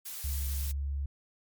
blue noise, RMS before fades -40 dBFS, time 0.05-0.72 s, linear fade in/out 10 ms
sine tone with pitch glide, 69.3 to 69.98 Hz, C#2 to C#2, 0 to +17 cents, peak -30 dBFS, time 0.24-1.06 s, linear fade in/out 5 ms, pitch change +17 cents, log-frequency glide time 0.63-0.74 s
effects MP3 96 kbps

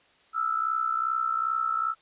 sine tone with amplitude modulation, 1318.5 Hz, E6, in tune, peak -21 dBFS, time 0.33-1.95 s, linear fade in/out 50 ms, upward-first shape sine, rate 62.5 Hz, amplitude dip 75%, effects white hiss -61 dBFS RMS until 2.01 s + resampled to 8000 Hz

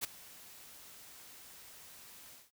white noise with ADSR envelope, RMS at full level -34 dBFS, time 0.01-2.51 s, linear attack 30 ms, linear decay 12 ms, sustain -20 dB, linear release 180 ms, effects noise-tail reverb RT60 0.1 s tail -22 dB re dry

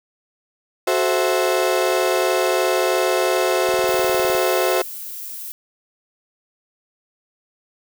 35% pulse chord, F# half-diminished seventh, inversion none, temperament equal with one note detuned, 370 / 432.9 / 523.3 / 659.3 Hz, F#4 / A4 / C5 / E5, 0 / -28 / 0 / 0 cents, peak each -19 / -24 / -20 / -21 dBFS, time 0.87-4.82 s, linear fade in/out 5 ms
click train, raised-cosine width 3 ms, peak -26 dBFS, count 14, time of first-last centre 3.69-4.35 s, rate 19.7 Hz
violet noise, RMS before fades -32 dBFS, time 3.88-5.52 s, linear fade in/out 0 ms
effects none

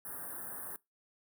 white band-stop noise, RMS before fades -43 dBFS, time 0.05-0.76 s, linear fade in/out 0 ms, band 1800 to 8900 Hz, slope 96 dB/octave, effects noise-tail reverb RT60 0.2 s tail -22 dB re dry + high-pass 100 Hz 12 dB/octave

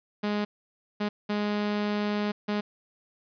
sawtooth tone bursts at uneven times, 207.7 Hz, G#3, in tune, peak -22 dBFS, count 4, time 0.23-0.45 / 1-1.09 / 1.29-2.32 / 2.48-2.61 s, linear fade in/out 10 ms, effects resampled to 11025 Hz + 9-bit

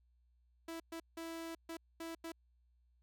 sawtooth tone bursts at uneven times, 329.6 Hz, E4, in tune, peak -39 dBFS, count 6, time 0.68-0.8 / 0.92-1 / 1.17-1.55 / 1.69-1.77 / 2-2.15 / 2.24-2.32 s, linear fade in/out 5 ms, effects added 60 Hz sine -69 dBFS peak until 3.02 s

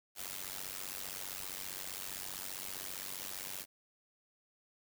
white noise with amplitude modulation, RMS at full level -39 dBFS, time 0.15-3.66 s, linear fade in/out 50 ms, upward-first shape sine, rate 95.2 Hz, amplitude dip 95%, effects none

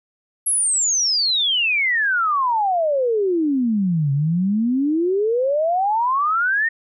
sine exponential two-way sweep, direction down then up, 11320 to 136.1 to 1872 Hz, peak -16 dBFS, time 0.46-6.69 s, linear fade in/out 10 ms, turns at 4.12 s, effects none

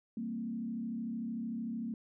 sine tone with frequency modulation, 228.4 Hz, A#3, 35 cents flat, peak -35 dBFS, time 0.17-1.94 s, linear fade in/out 2 ms, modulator 33.3 Hz, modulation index 0.84, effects none

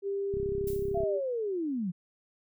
sine tone, 396.9 Hz, G4, 22 cents sharp, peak -29 dBFS, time 0.02-1.21 s, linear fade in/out 50 ms
click train, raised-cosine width 5 ms, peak -26 dBFS, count 24, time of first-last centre 0.34-1.035 s, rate 33.1 Hz
violet noise with exponential decay, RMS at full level -41 dBFS, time 0.67-1.05 s, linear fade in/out 5 ms, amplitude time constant 82 ms
sine linear sweep, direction down, 697 to 164.81 Hz, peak -29 dBFS, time 0.94-1.92 s, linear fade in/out 20 ms
effects none

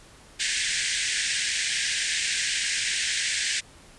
pink band-pass noise, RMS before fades -27 dBFS, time 0.39-3.61 s, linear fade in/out 20 ms, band 1600 to 9100 Hz, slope 96 dB/octave, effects pink hiss -51 dBFS RMS until 3.98 s + resampled to 24000 Hz

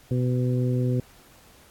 harmonic tone, 125.3 Hz, B2, 25 cents sharp, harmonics 1 / 2 / 3 / 4, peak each -22 / -28 / -32 / -34 dBFS, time 0.11-1 s, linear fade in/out 2 ms, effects pink hiss -54 dBFS RMS until 1.7 s + AAC 64 kbps

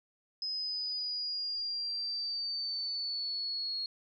sine exponential sweep, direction down, 5080 to 4298 Hz, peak -33 dBFS, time 0.42-3.86 s, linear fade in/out 2 ms, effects none

